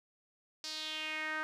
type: tone with band-pass filter sweep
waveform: sawtooth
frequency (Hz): 311.1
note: D#4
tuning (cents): 0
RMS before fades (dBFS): -39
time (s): 0.64-1.43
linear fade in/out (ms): 0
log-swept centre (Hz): 5000 to 1500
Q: 3.5
effects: none